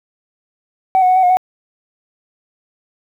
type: tone with pitch steps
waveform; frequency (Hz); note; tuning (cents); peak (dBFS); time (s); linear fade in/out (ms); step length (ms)
sine; 758 / 734 / 740 / 752 / 719 / 742; F#5 / F#5 / F#5 / F#5 / F#5 / F#5; +42 / -14 / 0 / +28 / -50 / +5; -7; 0.95-1.37; 0; 70
effects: tanh soft clip ceiling -6 dBFS + 8-bit